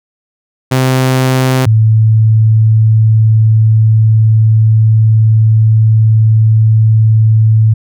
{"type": "tone pair in turn", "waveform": ["sawtooth", "sine"], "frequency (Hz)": [129.9, 110.13], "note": ["C3", "A2"], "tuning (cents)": [-12, 2], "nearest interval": "minor third", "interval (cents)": 286, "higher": "first", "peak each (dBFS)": -4, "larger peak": "neither", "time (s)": [[0.71, 1.66], [1.66, 7.74]], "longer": "second", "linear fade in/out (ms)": 10, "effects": []}